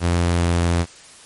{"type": "tone with pitch glide", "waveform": "sawtooth", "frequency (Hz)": [86.5, 85.85], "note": ["F2", "F2"], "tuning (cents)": [-16, -29], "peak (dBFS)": -12, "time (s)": [0, 0.86], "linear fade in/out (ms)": 50, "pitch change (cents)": -13, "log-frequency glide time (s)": [0.27, 0.52], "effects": ["white hiss -44 dBFS RMS until 1.25 s", "MP3 48 kbps"]}